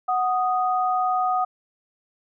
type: tone pair together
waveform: sine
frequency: 740 / 1242.8 Hz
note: F#5 / D#6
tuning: 0 / -2 cents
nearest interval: major sixth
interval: 898 cents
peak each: -21 / -24 dBFS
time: 0.08-1.45 s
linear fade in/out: 10 ms
effects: none